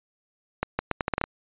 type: accelerating click train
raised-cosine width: 0.5 ms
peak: -9 dBFS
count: 9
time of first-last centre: 0.63-1.24 s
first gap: 160 ms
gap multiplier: 0.77
effects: resampled to 8000 Hz